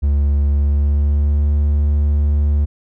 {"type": "tone with pitch glide", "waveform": "triangle", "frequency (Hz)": [71.4, 73.15], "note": ["D2", "D2"], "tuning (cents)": [-48, -6], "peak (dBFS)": -10, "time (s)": [0.02, 2.66], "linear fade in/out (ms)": 20, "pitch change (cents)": 42, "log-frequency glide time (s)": [0.5, 1.48], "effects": []}